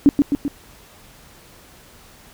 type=tone with echo; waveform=sine; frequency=285.1 Hz; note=C#4; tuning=49 cents sharp; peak=-6 dBFS; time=0.06-0.09 s; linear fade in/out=0 ms; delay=130 ms; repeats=3; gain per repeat=-4 dB; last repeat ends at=0.48 s; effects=pink hiss -47 dBFS RMS until 2.33 s